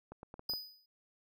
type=clicks; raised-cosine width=1 ms; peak=-33 dBFS; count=6; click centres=0.12 / 0.231 / 0.341 / 0.394 / 0.497 / 0.536 s
type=tone with exponential decay; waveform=square; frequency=4978 Hz; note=D#8; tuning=in tune; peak=-32 dBFS; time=0.49-0.86 s; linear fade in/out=5 ms; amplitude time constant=79 ms
effects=none